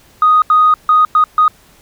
sine tone bursts at uneven times, 1244.5 Hz, D#6, in tune, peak -5 dBFS, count 5, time 0.22-0.42 / 0.5-0.74 / 0.89-1.05 / 1.15-1.24 / 1.38-1.48 s, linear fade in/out 2 ms, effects tanh soft clip ceiling -1 dBFS + pink hiss -47 dBFS RMS until 1.81 s

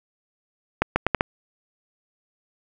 accelerating click train, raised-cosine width 0.5 ms, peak -3 dBFS, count 5, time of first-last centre 0.82-1.209 s, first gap 140 ms, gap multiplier 0.76, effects none

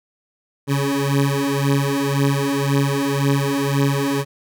20% pulse beating tone pair, 138.59 / 140.49 Hz, C#3 / C#3, 0 / +24 cents, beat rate 1.9 Hz, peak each -15 dBFS, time 0.67-4.25 s, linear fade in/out 50 ms, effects none

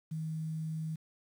sine tone with quantisation, 158.4 Hz, D#3, 31 cents sharp, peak -34 dBFS, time 0.11-0.96 s, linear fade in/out 10 ms, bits 10, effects none

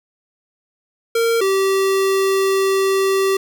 square tone pair in turn, 460.5 / 387.2 Hz, A#4 / G4, -21 / -21 cents, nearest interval minor third, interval 300 cents, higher first, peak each -15 dBFS, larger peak neither, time 1.15-1.41 / 1.41-3.37 s, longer second, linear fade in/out 5 ms, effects none

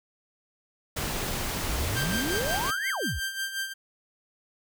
pink noise, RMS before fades -31 dBFS, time 0.96-2.71 s, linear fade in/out 10 ms
sine exponential two-way sweep, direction up then down, 47.75 to 2217 to 47.75 Hz, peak -29 dBFS, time 1.68-3.2 s, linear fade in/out 20 ms, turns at 2.89 s
sawtooth tone with tremolo, 1577 Hz, G6, 10 cents sharp, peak -24 dBFS, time 1.95-3.74 s, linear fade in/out 20 ms, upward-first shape sine, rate 5.6 Hz, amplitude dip 65%
effects none

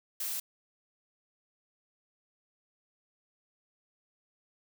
blue noise, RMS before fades -35 dBFS, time 0.2-0.4 s, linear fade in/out 5 ms, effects none

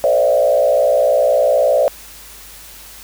sine tone with frequency modulation, 587.3 Hz, D5, in tune, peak -10 dBFS, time 0.04-1.88 s, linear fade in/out 0 ms, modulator 59.8 Hz, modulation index 1.4, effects added 50 Hz sine -45 dBFS peak until 3.03 s + white hiss -38 dBFS RMS until 3.03 s

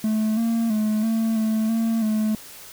triangle tone with pitch steps, 217 / 229.1 / 214.5 / 224.2 / 219.2 / 226.3 / 215.9 Hz, A3 / A#3 / A3 / A3 / A3 / A3 / A3, -24 / -30 / -44 / +33 / -6 / +49 / -33 cents, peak -17 dBFS, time 0.04-2.35 s, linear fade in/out 2 ms, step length 330 ms, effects white hiss -42 dBFS RMS until 2.72 s

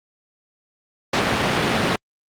pink band-pass noise, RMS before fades -20 dBFS, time 1.13-1.96 s, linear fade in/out 5 ms, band 140 to 3900 Hz, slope 12 dB/octave, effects Opus 48 kbps

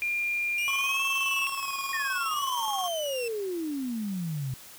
sine tone with pitch glide, 2400 to 2648 Hz, D7 to E7, +37 to +7 cents, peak -26 dBFS, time 0.02-1.47 s, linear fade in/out 0 ms, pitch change +170 cents, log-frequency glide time 0.76-1.02 s
sawtooth tone with vibrato, 2794 Hz, F7, in tune, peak -31 dBFS, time 0.58-3.28 s, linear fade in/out 2 ms, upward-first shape sine, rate 0.58 Hz, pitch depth 230 cents each way
square tone with tremolo, 1096 Hz, C#6, 20 cents flat, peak -31 dBFS, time 0.68-2.88 s, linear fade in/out 0 ms, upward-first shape square, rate 19 Hz, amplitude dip 60%
sine exponential sweep, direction down, 1864.7 to 125 Hz, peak -29 dBFS, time 1.93-4.54 s, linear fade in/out 2 ms
effects white hiss -48 dBFS RMS until 4.78 s

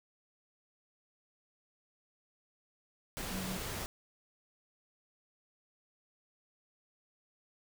sine tone in noise, 187.1 Hz, F#3, 20 cents sharp, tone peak -38 dBFS, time 3.31-3.57 s, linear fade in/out 0 ms, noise pink, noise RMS -40 dBFS, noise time 3.17-3.86 s, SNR -1 dB, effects none

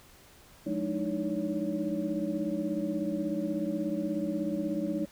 sine tone cluster, 178 / 210.2 / 300.9 / 317.4 / 564 Hz, F3 / G#3 / D4 / D#4 / C#5, +33 / +21 / +42 / +35 / +30 cents, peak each -38 / -35 / -33 / -35 / -37 dBFS, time 0.66-5.06 s, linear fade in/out 10 ms, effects pink hiss -56 dBFS RMS until 5.11 s

